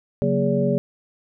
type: tone cluster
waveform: sine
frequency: 139.5 / 184.7 / 233.6 / 413 / 572 Hz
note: C#3 / F#3 / A#3 / G#4 / D5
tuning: +11 / -3 / +4 / -10 / -46 cents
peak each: -24 dBFS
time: 0.22-0.78 s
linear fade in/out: 0 ms
effects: none